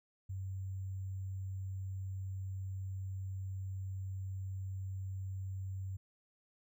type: tone with sample-and-hold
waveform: sine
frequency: 95.3 Hz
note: G2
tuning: 48 cents flat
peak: -38 dBFS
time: 0.29-5.97 s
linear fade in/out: 10 ms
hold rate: 7350 Hz
effects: none